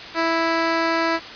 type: tone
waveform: 10% pulse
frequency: 329.6 Hz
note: E4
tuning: in tune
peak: -10 dBFS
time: 0.14-1.2 s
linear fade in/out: 50 ms
effects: white hiss -35 dBFS RMS until 1.35 s + resampled to 11025 Hz